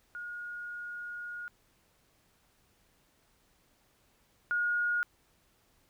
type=tone pair in turn; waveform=sine; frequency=1436 / 1436 Hz; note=F6 / F6; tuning=+48 / +48 cents; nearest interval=unison; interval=0 cents; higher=neither; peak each=-38 / -27 dBFS; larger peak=second; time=0.15-1.48 / 4.51-5.03 s; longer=first; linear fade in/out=0 ms; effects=pink hiss -69 dBFS RMS until 5.89 s

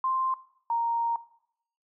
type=tone pair in turn; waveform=sine; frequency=1047 / 930.8 Hz; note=C6 / A#5; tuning=+1 / -3 cents; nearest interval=major second; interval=204 cents; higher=first; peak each=-24 dBFS; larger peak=neither; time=0.04-0.34 / 0.7-1.16 s; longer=second; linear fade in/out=2 ms; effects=noise-tail reverb RT60 0.7 s tail -18 dB re dry

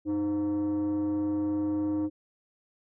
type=tone with frequency modulation; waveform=sine; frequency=307.9 Hz; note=D#4; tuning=18 cents flat; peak=-23 dBFS; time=0.05-2.1 s; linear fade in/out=50 ms; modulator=213 Hz; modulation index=0.35; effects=tanh soft clip ceiling -25 dBFS

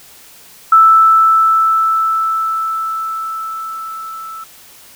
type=tone with level ramp; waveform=sine; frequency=1318.5 Hz; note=E6; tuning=in tune; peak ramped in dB=-3 to -26 dBFS; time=0.72-4.44 s; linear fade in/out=5 ms; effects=white hiss -41 dBFS RMS until 4.95 s

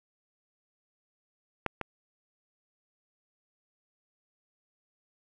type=clicks; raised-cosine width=0.5 ms; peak=-13 / -18 dBFS; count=2; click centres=1.663 / 1.813 s; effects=none

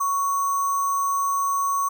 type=tone with sample-and-hold; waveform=sine; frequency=1114 Hz; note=C#6; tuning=8 cents sharp; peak=-20 dBFS; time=0-1.89 s; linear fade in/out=10 ms; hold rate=7350 Hz; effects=none

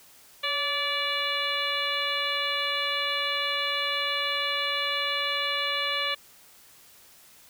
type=harmonic tone with a mistuned harmonic; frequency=579 Hz; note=D5; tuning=25 cents flat; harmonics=1 / 2 / 3 / 4 / 5 / 6 / 7; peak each=-36 / -33 / -34 / -32 / -32 / -32 / -36 dBFS; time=0.43-6.15 s; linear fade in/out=10 ms; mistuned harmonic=1; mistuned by=-49 cents; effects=white hiss -54 dBFS RMS until 7.49 s

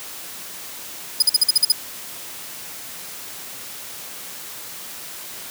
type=tone bursts; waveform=sawtooth; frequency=4978 Hz; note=D#8; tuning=in tune; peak=-8 dBFS; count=8; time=1.2-1.721 s; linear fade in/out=5 ms; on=24 ms; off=47 ms; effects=white hiss -35 dBFS RMS until 5.5 s + high-pass 100 Hz 12 dB/octave

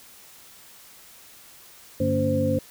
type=tone cluster; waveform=sine; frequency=98.5 / 147.3 / 229.6 / 282.1 / 519 Hz; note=G2 / D3 / A#3 / C#4 / C5; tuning=+9 / +6 / -26 / +30 / -14 cents; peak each=-27 / -30 / -27 / -27 / -24 dBFS; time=2-2.59 s; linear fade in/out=5 ms; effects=white hiss -49 dBFS RMS until 2.7 s

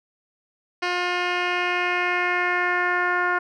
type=tone with low-pass filter sweep; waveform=10% pulse; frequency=356.4 Hz; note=F4; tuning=35 cents sharp; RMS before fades=-23 dBFS; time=0.82-3.39 s; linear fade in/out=10 ms; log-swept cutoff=3700 to 1500 Hz; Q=2.6; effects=none

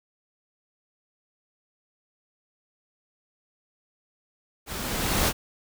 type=noise with level ramp; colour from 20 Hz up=pink; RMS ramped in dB=-35 to -21 dBFS; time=4.66-5.33 s; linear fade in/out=50 ms; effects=none

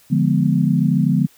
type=chord; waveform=sine; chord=D diminished seventh; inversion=none; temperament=equal; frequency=146.83 / 174.61 / 207.7 / 246.9 Hz; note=D3 / F3 / Ab3 / Cb4; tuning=0 / 0 / 0 / 0 cents; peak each=-18 / -18 / -20 / -20 dBFS; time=0.1-1.27 s; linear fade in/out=20 ms; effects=white hiss -52 dBFS RMS until 1.37 s

